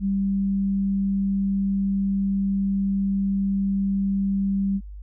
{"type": "tone", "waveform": "sine", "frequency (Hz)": 196.2, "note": "G3", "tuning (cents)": 2, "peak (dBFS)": -20, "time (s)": [0, 4.81], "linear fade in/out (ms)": 50, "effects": ["added 50 Hz sine -35 dBFS peak until 5.02 s"]}